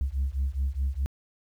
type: beating tone pair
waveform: sine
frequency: 65.41 / 70.21 Hz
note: C2 / C#2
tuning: 0 / +23 cents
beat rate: 4.8 Hz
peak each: -27 dBFS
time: 0.01-1.06 s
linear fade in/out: 0 ms
effects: tanh soft clip ceiling -21 dBFS + 10-bit